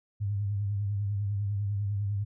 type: tone with vibrato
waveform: sine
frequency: 101.4 Hz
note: G#2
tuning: 41 cents flat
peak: -27 dBFS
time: 0.2-2.25 s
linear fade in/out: 20 ms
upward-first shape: sine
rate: 10 Hz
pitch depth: 56 cents each way
effects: none